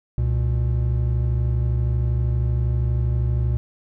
triangle tone pair together, 66.97 / 119.6 Hz, C2 / A#2, +41 / +45 cents, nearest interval minor seventh, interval 1004 cents, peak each -19 dBFS, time 0.18-3.57 s, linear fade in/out 0 ms, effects none

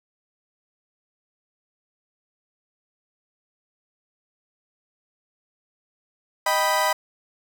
30% pulse chord, Eb augmented, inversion none, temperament equal, 622.3 / 784 / 987.8 Hz, Eb5 / G5 / B5, 0 / 0 / 0 cents, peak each -22 / -24 / -19 dBFS, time 6.46-6.93 s, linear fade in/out 5 ms, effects none

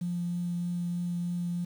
triangle tone with vibrato, 174.61 Hz, F3, in tune, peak -25 dBFS, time 0.01-1.65 s, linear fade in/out 10 ms, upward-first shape triangle, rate 3.2 Hz, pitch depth 10 cents each way, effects tanh soft clip ceiling -27 dBFS + 9-bit

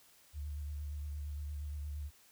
sine tone with vibrato, 73.42 Hz, D2, in tune, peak -38 dBFS, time 0.33-2.11 s, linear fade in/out 50 ms, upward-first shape triangle, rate 8.6 Hz, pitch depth 46 cents each way, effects white hiss -64 dBFS RMS until 2.31 s

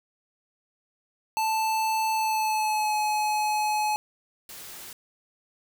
square tone with pitch glide, 880 to 850 Hz, A5 to G#5, 0 to +40 cents, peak -24 dBFS, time 1.37-3.96 s, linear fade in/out 0 ms, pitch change -60 cents, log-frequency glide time 2.13-2.95 s
white noise, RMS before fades -42 dBFS, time 4.49-4.93 s, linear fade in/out 2 ms
effects none

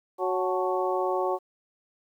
harmonic tone with a mistuned harmonic, 185 Hz, F#3, in tune, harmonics 2 / 3 / 4 / 5 / 6, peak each -28 / -30 / -31 / -32 / -33 dBFS, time 0.18-1.39 s, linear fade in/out 50 ms, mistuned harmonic 5, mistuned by -83 cents, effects 10-bit

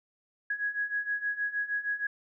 sine beating tone pair, 1661.2 / 1667.6 Hz, G#6 / G#6, 0 / +7 cents, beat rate 6.4 Hz, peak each -34 / -31 dBFS, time 0.5-2.07 s, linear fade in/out 5 ms, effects none

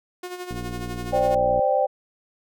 sawtooth tone with tremolo, 360 Hz, F#4, 47 cents flat, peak -26 dBFS, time 0.23-1.35 s, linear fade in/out 5 ms, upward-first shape sine, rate 12 Hz, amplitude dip 60%
click train, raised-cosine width 3 ms, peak -20 dBFS, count 66, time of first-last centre 0.51-1.593 s, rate 60 Hz
sine chord, C suspended second, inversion none, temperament equal with one note detuned, 523.3 / 591.1 / 784 Hz, C5 / D5 / G5, 0 / +11 / 0 cents, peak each -22 dBFS, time 1.12-1.87 s, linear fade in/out 20 ms
effects none

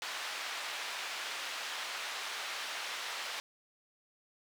white band-pass noise, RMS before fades -40 dBFS, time 0.02-3.4 s, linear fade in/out 0 ms, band 730 to 3600 Hz, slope 12 dB/octave, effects none

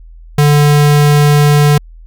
square tone, 146.83 Hz, D3, in tune, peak -6 dBFS, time 0.38-1.78 s, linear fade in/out 5 ms, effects added 41 Hz sine -32 dBFS peak until 2.06 s

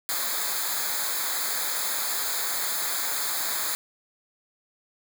white noise with comb filter, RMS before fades -28 dBFS, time 0.09-3.75 s, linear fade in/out 0 ms, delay 0.35 ms, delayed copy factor -1, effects none

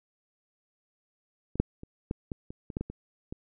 clicks, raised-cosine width 3 ms, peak -25 / -9 / -29 / -17 / -21 / -27 / -26 / -17 / -19 / -25 / -24 dBFS, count 11, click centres 1.556 / 1.6 / 1.834 / 2.111 / 2.318 / 2.505 / 2.702 / 2.769 / 2.81 / 2.9 / 3.325 s, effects none

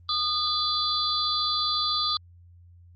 sine tone cluster, 1222 / 3464 / 4067 / 4622 Hz, D#6 / A7 / C8 / D8, -32 / -28 / -50 / -28 cents, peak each -29 dBFS, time 0.09-2.17 s, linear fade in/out 2 ms, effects added 87 Hz sine -49 dBFS peak until 2.95 s + Opus 24 kbps

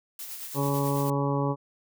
blue noise with tremolo, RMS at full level -37 dBFS, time 0.19-1.1 s, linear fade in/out 2 ms, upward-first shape sine, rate 9.1 Hz, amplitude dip 40%
harmonic tone, 140.5 Hz, C#3, 24 cents sharp, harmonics 1 / 2 / 3 / 4 / 6 / 7 / 8, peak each -27 / -30 / -32 / -33 / -35 / -35 / -36 dBFS, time 0.54-1.56 s, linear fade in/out 50 ms
effects none

